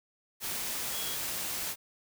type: tone in noise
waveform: sine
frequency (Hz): 3322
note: G#7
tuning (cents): 0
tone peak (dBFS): -40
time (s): 0.91-1.18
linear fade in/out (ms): 50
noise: white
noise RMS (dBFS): -35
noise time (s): 0.4-1.76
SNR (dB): -8
effects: none